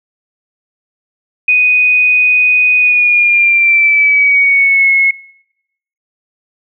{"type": "tone with pitch glide", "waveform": "sine", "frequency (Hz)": [2489, 2179], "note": ["D#7", "C#7"], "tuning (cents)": [0, -30], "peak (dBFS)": -6, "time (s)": [1.48, 5.11], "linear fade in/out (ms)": 5, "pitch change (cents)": -230, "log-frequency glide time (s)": [2.78, 4.9], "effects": ["noise-tail reverb RT60 0.9 s tail -25 dB re dry"]}